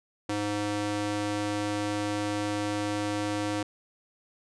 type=tone with high-pass filter; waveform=square; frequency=103.7 Hz; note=G#2; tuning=2 cents flat; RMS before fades=-30 dBFS; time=0.29-3.63 s; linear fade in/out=5 ms; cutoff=250 Hz; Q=1.1; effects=resampled to 22050 Hz